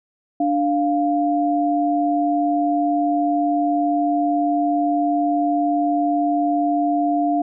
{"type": "tone pair together", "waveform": "sine", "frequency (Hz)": [293.7, 698.5], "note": ["D4", "F5"], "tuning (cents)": [0, 0], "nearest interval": "octave + minor third", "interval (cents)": 1500, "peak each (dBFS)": -19, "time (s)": [0.4, 7.42], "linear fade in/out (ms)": 5, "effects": []}